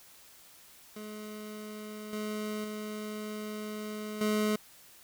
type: tone with level steps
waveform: 25% pulse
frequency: 212.6 Hz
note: G#3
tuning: 41 cents sharp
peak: -37 / -30 / -33 / -23 dBFS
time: 0.96-4.56 s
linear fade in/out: 5 ms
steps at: 2.13 / 2.64 / 4.21 s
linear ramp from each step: 2 ms
effects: white hiss -56 dBFS RMS until 5.03 s